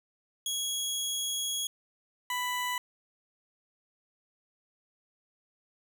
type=tone pair in turn; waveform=20% pulse; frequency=3322 / 991.6 Hz; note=G#7 / B5; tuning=0 / +7 cents; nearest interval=octave + major sixth; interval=2093 cents; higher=first; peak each=-25 dBFS; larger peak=neither; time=0.46-1.67 / 2.3-2.78 s; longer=first; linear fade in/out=2 ms; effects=none